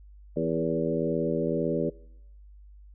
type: harmonic tone with a mistuned harmonic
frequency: 81.9 Hz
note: E2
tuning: 11 cents flat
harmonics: 2 / 3 / 4 / 5 / 6 / 7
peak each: -32 / -32 / -32 / -32 / -32 / -32 dBFS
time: 0.36-1.9 s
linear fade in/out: 10 ms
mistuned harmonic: 6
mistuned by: -22 cents
effects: noise-tail reverb RT60 0.8 s tail -23 dB re dry + added 50 Hz sine -47 dBFS peak until 2.94 s